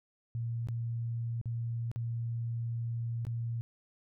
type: tone with dropouts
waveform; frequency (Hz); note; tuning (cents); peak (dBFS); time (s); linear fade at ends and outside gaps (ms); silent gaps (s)
sine; 116.54; A#2; 0; -32; 0.35-3.61; 0; 0.672-0.686 / 1.414-1.457 / 1.915-1.96 / 3.251-3.268
effects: none